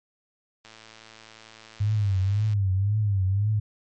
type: click train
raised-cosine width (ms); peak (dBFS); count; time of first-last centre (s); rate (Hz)
0.2; -29; 210; 0.65-2.533; 111
type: tone with vibrato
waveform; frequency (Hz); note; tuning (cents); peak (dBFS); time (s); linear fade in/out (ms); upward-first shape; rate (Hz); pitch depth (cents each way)
sine; 100.4; G2; +42; -20; 1.8-3.6; 10; triangle; 1.9; 140
effects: MP3 48 kbps